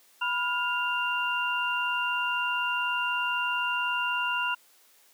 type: tone cluster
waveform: sine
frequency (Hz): 985 / 1417 / 2782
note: B5 / F6 / F7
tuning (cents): -5 / +25 / -7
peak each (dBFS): -30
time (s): 0.21-4.55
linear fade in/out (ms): 10
effects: white hiss -60 dBFS RMS until 5.13 s + high-pass 300 Hz 12 dB/octave